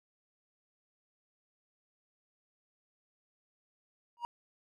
triangle tone with exponential growth, 950 Hz, A#5, 33 cents sharp, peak -28 dBFS, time 4.17-4.25 s, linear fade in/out 0 ms, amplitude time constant 17 ms, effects none

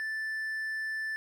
triangle tone, 1760 Hz, A6, in tune, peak -30 dBFS, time 0-1.16 s, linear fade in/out 0 ms, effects none

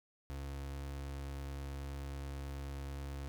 35% pulse tone, 69.3 Hz, C#2, in tune, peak -39 dBFS, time 0.3-3.28 s, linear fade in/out 0 ms, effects none

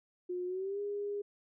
sine tone with pitch glide, 359.4 to 408.1 Hz, F4 to G#4, +50 to -30 cents, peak -34 dBFS, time 0.29-1.22 s, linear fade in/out 10 ms, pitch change +220 cents, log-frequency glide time 0.46-0.8 s, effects none

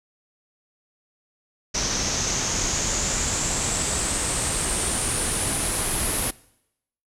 pink noise with low-pass filter sweep, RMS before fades -25 dBFS, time 1.74-6.31 s, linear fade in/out 10 ms, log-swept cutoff 5900 to 11000 Hz, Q 6.2, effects noise-tail reverb RT60 0.8 s tail -22 dB re dry

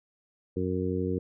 harmonic tone, 92 Hz, F#2, 9 cents flat, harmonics 1 / 2 / 3 / 4 / 5, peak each -33 / -33 / -33 / -33 / -33 dBFS, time 0.56-1.19 s, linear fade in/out 10 ms, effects none

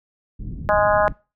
pink low-pass noise, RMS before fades -31 dBFS, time 0.39-1.13 s, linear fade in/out 10 ms, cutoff 250 Hz, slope 24 dB/octave
harmonic tone, 207.7 Hz, G#3, in tune, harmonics 3 / 4 / 5 / 6 / 7 / 8, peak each -17 / -21 / -23 / -25 / -26 / -27 dBFS, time 0.69-1.08 s, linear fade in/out 0 ms
effects noise-tail reverb RT60 0.3 s tail -24 dB re dry

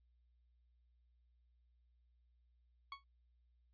sawtooth tone with exponential decay, 1108.7 Hz, C#6, in tune, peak -38 dBFS, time 2.92-3.04 s, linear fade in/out 2 ms, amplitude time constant 24 ms, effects added 60 Hz sine -70 dBFS peak until 3.73 s + resampled to 11025 Hz

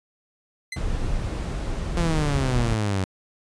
sawtooth tone with exponential decay, 2048 Hz, C7, 38 cents flat, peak -23 dBFS, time 0.72-0.82 s, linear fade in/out 5 ms, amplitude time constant 21 ms
brown noise, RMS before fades -26 dBFS, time 0.76-2.75 s, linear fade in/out 5 ms
sawtooth exponential sweep, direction down, 174.9 to 93 Hz, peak -18 dBFS, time 1.97-3.04 s, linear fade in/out 0 ms
effects resampled to 22050 Hz

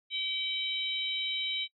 harmonic tone, 767 Hz, G5, 38 cents flat, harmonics 3 / 4 / 5, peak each -37 / -34 / -34 dBFS, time 0.1-1.68 s, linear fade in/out 50 ms, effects noise-tail reverb RT60 0.1 s tail -22 dB re dry

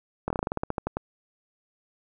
slowing click train, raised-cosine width 1 ms, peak -13 dBFS, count 14, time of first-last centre 0.28-0.97 s, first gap 23 ms, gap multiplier 1.13, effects none

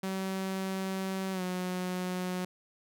sawtooth tone with pitch glide, 190.7 to 182.3 Hz, G3 to F#3, -47 to -25 cents, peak -28 dBFS, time 0.03-2.45 s, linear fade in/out 5 ms, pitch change -78 cents, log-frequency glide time 1.32-1.42 s, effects none

